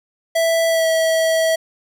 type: tone with pitch glide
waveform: square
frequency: 659.3 to 648.7 Hz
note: E5 to E5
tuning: 0 to -28 cents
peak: -15 dBFS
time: 0.35-1.56 s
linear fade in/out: 10 ms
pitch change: -28 cents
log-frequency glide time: 0.68-0.87 s
effects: none